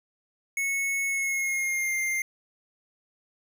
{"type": "tone with pitch glide", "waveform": "square", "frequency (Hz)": [2200, 2104], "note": ["C#7", "C7"], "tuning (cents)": [-14, 9], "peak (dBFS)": -26, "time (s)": [0.57, 2.22], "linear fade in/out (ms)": 2, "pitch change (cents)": -77, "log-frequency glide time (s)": [1.07, 1.96], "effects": []}